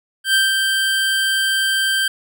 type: tone with ADSR envelope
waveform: 25% pulse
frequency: 1568 Hz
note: G6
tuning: in tune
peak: -8 dBFS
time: 0.24-2.08 s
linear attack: 99 ms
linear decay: 180 ms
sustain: -4 dB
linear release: 4 ms
effects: none